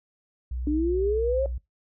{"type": "tone with pitch glide", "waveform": "sine", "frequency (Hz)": [61.74, 61.03], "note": ["B1", "B1"], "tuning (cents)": [0, -20], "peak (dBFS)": -28, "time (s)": [0.51, 1.58], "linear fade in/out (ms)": 5, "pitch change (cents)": -20, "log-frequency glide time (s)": [1.12, 1.46]}
{"type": "exponential sweep", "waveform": "sine", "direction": "up", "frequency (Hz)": [291, 554.4], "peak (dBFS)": -22, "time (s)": [0.67, 1.46], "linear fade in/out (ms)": 2}
{"effects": ["noise-tail reverb RT60 0.2 s tail -22 dB re dry"]}